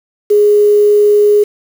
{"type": "tone with quantisation", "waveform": "sine", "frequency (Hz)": 415.3, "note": "G#4", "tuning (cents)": 0, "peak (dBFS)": -5, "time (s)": [0.3, 1.44], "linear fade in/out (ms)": 10, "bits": 5, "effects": []}